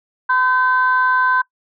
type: tone pair together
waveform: sine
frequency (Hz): 1016 / 1538.2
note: B5 / G6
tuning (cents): +49 / -33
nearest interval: perfect fifth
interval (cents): 718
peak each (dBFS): -15 / -15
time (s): 0.29-1.42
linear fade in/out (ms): 10
effects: noise-tail reverb RT60 0.1 s tail -22 dB re dry + tanh soft clip ceiling -5 dBFS